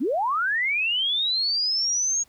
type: linear sweep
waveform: sine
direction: up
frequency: 208.3 to 6645 Hz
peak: -21 dBFS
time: 0-2.24 s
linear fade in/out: 20 ms
effects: pink hiss -60 dBFS RMS until 2.28 s